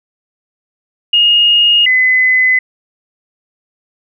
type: tone pair in turn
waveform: sine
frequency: 2856 / 2025 Hz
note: F7 / B6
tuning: +38 / +43 cents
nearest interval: tritone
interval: 595 cents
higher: first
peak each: -6 / -7 dBFS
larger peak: first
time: 1.13-1.86 / 1.86-2.59 s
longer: neither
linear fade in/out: 5 ms
effects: none